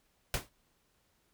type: noise with exponential decay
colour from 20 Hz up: pink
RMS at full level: -28 dBFS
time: 0.34-0.49 s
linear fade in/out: 1 ms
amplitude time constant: 31 ms
effects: pink hiss -73 dBFS RMS until 1.33 s